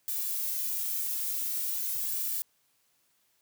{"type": "noise with flanger", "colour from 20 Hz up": "violet", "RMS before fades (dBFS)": -32, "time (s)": [0.08, 2.42], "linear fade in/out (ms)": 0, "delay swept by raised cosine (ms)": [1.7, 2.3], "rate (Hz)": 0.44, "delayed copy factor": 0.65, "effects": ["white hiss -71 dBFS RMS until 3.41 s", "high-pass 60 Hz 12 dB/octave"]}